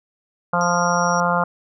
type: harmonic tone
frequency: 174.61 Hz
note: F3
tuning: in tune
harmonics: 1 / 3 / 4 / 5 / 6 / 7 / 8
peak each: -24 / -24 / -24 / -24 / -24 / -24 / -24 dBFS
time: 0.53-1.44 s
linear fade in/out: 5 ms
type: tone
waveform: sine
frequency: 5680 Hz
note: F8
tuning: 28 cents sharp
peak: -28 dBFS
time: 0.61-1.2 s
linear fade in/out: 0 ms
effects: none